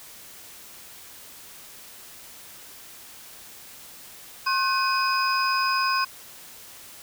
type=tone cluster; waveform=sine; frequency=1071 / 1513 / 2518 / 4994 Hz; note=C6 / F#6 / D#7 / D#8; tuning=+40 / +38 / +20 / +6 cents; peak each=-23 / -28 / -30 / -28 dBFS; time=4.46-6.05 s; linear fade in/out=10 ms; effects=white hiss -45 dBFS RMS until 7.02 s